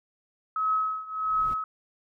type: tone with tremolo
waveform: sine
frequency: 1282 Hz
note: E6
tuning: 49 cents flat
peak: -21 dBFS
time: 0.56-1.64 s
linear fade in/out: 2 ms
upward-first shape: triangle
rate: 1.5 Hz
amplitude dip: 90%
type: noise with exponential growth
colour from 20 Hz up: brown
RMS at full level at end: -35 dBFS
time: 1.1-1.54 s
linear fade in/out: 5 ms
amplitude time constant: 94 ms
effects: none